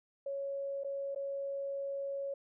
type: tone with dropouts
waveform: sine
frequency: 554.4 Hz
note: C#5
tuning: in tune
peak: -35 dBFS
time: 0.26-2.34 s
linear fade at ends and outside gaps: 5 ms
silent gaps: 0.836-0.845 / 1.148-1.159 s
effects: none